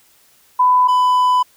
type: tone pair in turn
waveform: sine / triangle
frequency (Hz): 1000 / 1000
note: B5 / B5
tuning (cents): +21 / +21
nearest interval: unison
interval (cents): 0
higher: neither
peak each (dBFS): -9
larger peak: neither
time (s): 0.59-0.88 / 0.88-1.43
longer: second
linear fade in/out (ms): 10
effects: white hiss -53 dBFS RMS until 1.56 s